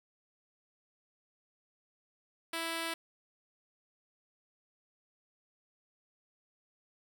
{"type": "tone", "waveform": "5% pulse", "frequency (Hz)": 330, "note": "E4", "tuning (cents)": 2, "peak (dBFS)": -23, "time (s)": [2.53, 2.94], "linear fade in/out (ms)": 5, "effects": []}